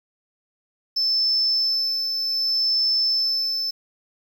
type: tone with tremolo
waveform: triangle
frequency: 5274 Hz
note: E8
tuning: in tune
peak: -14 dBFS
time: 0.96-3.71 s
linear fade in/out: 10 ms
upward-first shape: sine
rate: 0.65 Hz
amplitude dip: 55%
effects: tanh soft clip ceiling -16 dBFS + 8-bit